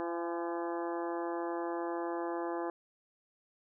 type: harmonic tone with a mistuned harmonic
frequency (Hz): 170.6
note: F3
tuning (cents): -40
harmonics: 2 / 3 / 4 / 5 / 6 / 7 / 8 / 9 / 10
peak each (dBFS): -36 / -41 / -42 / -42 / -44 / -48 / -56 / -53 / -52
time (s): 0-2.7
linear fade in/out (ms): 0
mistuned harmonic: 5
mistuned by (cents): -26
effects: none